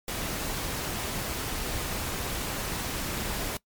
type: noise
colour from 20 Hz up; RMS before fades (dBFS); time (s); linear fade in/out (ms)
pink; -32; 0.08-3.57; 2
effects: noise-tail reverb RT60 0.1 s tail -22 dB re dry + MP3 96 kbps